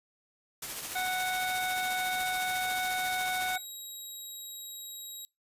white noise with tremolo, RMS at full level -36 dBFS, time 0.62-3.56 s, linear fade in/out 5 ms, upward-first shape triangle, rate 14 Hz, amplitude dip 45%
harmonic tone, 740 Hz, F#5, in tune, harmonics 1 / 2 / 3 / 5, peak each -32 / -35 / -37 / -39 dBFS, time 0.95-3.58 s, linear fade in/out 10 ms
10% pulse tone, 3830 Hz, A#7, 46 cents sharp, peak -32 dBFS, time 3.53-5.25 s, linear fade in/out 0 ms
effects noise-tail reverb RT60 0.2 s tail -24 dB re dry + resampled to 32000 Hz

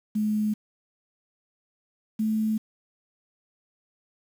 sine tone pair in turn, 212.8 / 217.9 Hz, G#3 / A3, +42 / -17 cents, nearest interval unison, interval 41 cents, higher second, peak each -22 dBFS, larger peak neither, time 0.15-0.54 / 2.19-2.58 s, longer neither, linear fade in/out 10 ms, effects 8-bit

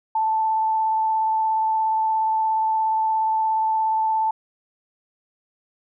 sine tone with vibrato, 880 Hz, A5, in tune, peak -18 dBFS, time 0.15-4.31 s, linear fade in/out 5 ms, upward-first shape sine, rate 17 Hz, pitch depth 11 cents each way, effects none

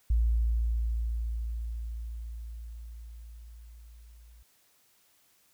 sine tone with level ramp, 57 Hz, A#1, 38 cents flat, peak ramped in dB -21 to -51 dBFS, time 0.1-4.43 s, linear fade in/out 5 ms, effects white hiss -66 dBFS RMS until 5.53 s

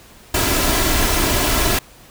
pink noise with comb filter, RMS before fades -17 dBFS, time 0.34-1.79 s, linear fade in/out 5 ms, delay 3 ms, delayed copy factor +0.5, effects pink hiss -45 dBFS RMS until 2.1 s

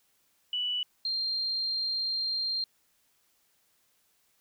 sine tone pair in turn, 2960 / 4186 Hz, F#7 / C8, 0 / 0 cents, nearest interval tritone, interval 600 cents, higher second, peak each -28 dBFS, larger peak neither, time 0.53-0.83 / 1.05-2.64 s, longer second, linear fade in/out 2 ms, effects white hiss -70 dBFS RMS until 4.4 s

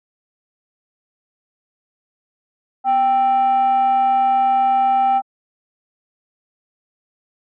sine tone with frequency modulation, 784 Hz, G5, in tune, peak -11 dBFS, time 2.84-5.22 s, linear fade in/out 50 ms, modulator 536 Hz, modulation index 0.3, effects tanh soft clip ceiling -10 dBFS + high-pass 300 Hz 12 dB/octave

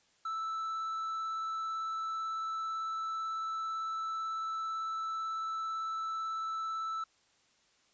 triangle tone with vibrato, 1318.5 Hz, E6, in tune, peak -32 dBFS, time 0.25-7.04 s, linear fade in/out 5 ms, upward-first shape triangle, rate 18 Hz, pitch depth 10 cents each way, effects white hiss -69 dBFS RMS until 7.93 s + resampled to 16000 Hz

